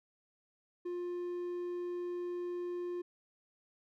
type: tone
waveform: triangle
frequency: 353 Hz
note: F4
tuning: 19 cents sharp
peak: -34 dBFS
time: 0.85-3.02 s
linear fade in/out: 10 ms
effects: none